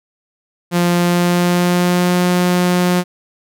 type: tone with pitch glide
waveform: sawtooth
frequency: 174.61 to 178.79 Hz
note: F3 to F3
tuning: 0 to +41 cents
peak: -8 dBFS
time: 0.71-3.04 s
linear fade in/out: 50 ms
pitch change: +41 cents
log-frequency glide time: 0.97-2.21 s
effects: none